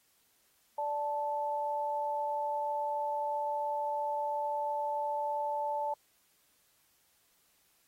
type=tone pair together; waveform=sine; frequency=585.3 / 877 Hz; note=D5 / A5; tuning=-6 / -6 cents; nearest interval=perfect fifth; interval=700 cents; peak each=-36 / -32 dBFS; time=0.78-5.94 s; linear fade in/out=5 ms; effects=white hiss -70 dBFS RMS until 7.87 s + AAC 48 kbps